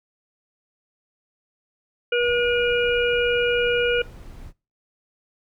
harmonic tone, 481.5 Hz, B4, 44 cents flat, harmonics 1 / 3 / 5 / 6, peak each -20 / -25 / -27 / -28 dBFS, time 2.12-4.02 s, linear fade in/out 5 ms
brown noise, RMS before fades -40 dBFS, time 2.19-4.53 s, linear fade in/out 50 ms
effects noise-tail reverb RT60 0.3 s tail -22 dB re dry

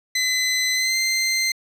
20% pulse tone with pitch glide, 2025 to 2080 Hz, B6 to C7, +43 to -11 cents, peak -14 dBFS, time 0.15-1.52 s, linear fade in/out 5 ms, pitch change +46 cents, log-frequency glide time 0.74-0.96 s, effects low-pass 12000 Hz 12 dB/octave

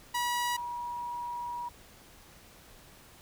sawtooth / sine tone pair in turn, 968 / 960.8 Hz, B5 / B5, -35 / -48 cents, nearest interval unison, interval 13 cents, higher first, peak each -25 / -34 dBFS, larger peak first, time 0.14-0.57 / 0.57-1.69 s, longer second, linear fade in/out 10 ms, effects pink hiss -55 dBFS RMS until 3.21 s

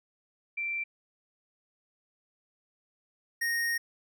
sine / square tone pair in turn, 2349 / 1860 Hz, D7 / A#6, 0 / -4 cents, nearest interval major third, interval 404 cents, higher first, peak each -30 / -28 dBFS, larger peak second, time 0.57-0.84 / 3.41-3.78 s, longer second, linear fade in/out 10 ms, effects none

